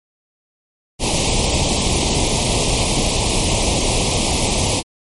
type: band-stop noise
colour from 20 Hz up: pink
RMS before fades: -17 dBFS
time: 0.99-4.83 s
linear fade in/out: 50 ms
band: 1000 to 2300 Hz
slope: 48 dB/octave
effects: MP3 48 kbps